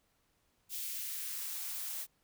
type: noise with high-pass filter sweep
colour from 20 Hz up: blue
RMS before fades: -40 dBFS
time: 0.69-2.07 s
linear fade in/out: 50 ms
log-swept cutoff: 2900 to 500 Hz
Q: 1.1
effects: pink hiss -75 dBFS RMS until 2.23 s